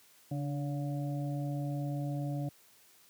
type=harmonic tone with a mistuned harmonic; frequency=142.5 Hz; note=C#3; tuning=48 cents sharp; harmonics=1 / 2 / 4 / 5; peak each=-33 / -39 / -45 / -47 dBFS; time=0.31-2.49 s; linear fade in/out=5 ms; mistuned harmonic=2; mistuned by=+35 cents; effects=white hiss -62 dBFS RMS until 3.09 s + high-pass 80 Hz 12 dB/octave